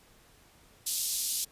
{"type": "band-pass noise", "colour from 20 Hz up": "white", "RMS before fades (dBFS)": -32, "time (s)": [0.86, 1.45], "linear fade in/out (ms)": 10, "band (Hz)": [3700, 13000], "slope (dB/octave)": 24, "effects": ["pink hiss -60 dBFS RMS until 1.51 s", "resampled to 32000 Hz"]}